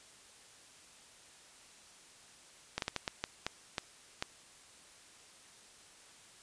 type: slowing click train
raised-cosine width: 0.2 ms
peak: -16 dBFS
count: 9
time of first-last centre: 2.78-4.225 s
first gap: 42 ms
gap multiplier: 1.4
effects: white hiss -58 dBFS RMS until 6.42 s + resampled to 22050 Hz